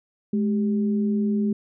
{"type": "tone pair together", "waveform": "sine", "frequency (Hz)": [210.5, 392], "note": ["G#3", "G4"], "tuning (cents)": [24, 0], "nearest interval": "major seventh", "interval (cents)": 1076, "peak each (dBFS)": [-20, -30], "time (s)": [0.33, 1.53], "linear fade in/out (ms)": 5, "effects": []}